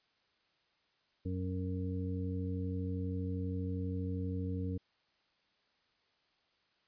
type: harmonic tone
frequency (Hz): 92.5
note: F#2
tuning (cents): 0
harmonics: 1 / 2 / 3 / 5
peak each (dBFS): -36 / -41 / -41 / -45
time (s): 1.25-4.78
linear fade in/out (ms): 10
effects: white hiss -74 dBFS RMS until 6.87 s + resampled to 11025 Hz